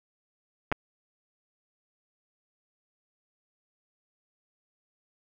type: clicks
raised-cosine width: 0.5 ms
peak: -13 / -11 dBFS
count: 2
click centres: 0.717 / 0.724 s
effects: none